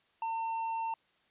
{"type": "tone with tanh clipping", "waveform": "sine", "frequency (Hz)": 905, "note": "A5", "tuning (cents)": 48, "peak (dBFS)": -33, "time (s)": [0.22, 0.94], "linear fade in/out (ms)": 2, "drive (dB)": 5, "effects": ["white hiss -70 dBFS RMS until 1.3 s", "resampled to 8000 Hz"]}